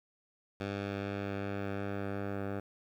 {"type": "tone with low-pass filter sweep", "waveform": "10% pulse", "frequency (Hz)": 99.7, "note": "G2", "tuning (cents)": 30, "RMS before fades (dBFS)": -37, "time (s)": [0.6, 2.6], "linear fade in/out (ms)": 5, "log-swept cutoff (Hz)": [3700, 1400], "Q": 0.94, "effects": ["10-bit"]}